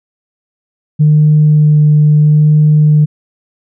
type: tone with vibrato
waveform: sine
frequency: 151 Hz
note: D3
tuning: 48 cents sharp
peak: -3 dBFS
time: 0.99-3.06 s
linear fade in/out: 20 ms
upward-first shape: sine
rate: 0.76 Hz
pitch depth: 11 cents each way
effects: tanh soft clip ceiling 0 dBFS